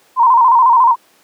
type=tone with vibrato; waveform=sine; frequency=979 Hz; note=B5; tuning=15 cents flat; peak=-6 dBFS; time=0.16-0.96 s; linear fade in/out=50 ms; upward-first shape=square; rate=14 Hz; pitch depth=84 cents each way; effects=pink hiss -51 dBFS RMS until 1.23 s + high-pass 300 Hz 12 dB/octave